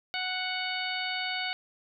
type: harmonic tone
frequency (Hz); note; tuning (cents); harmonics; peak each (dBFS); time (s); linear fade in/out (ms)
740; F#5; 0; 1 / 2 / 3 / 4 / 5 / 6; -37 / -37 / -35 / -37 / -39 / -39; 0.14-1.53; 0
effects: none